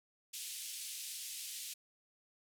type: band-pass noise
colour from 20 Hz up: white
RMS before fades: -45 dBFS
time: 0.33-1.74 s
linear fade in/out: 10 ms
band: 2600 to 12000 Hz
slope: 24 dB/octave
effects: none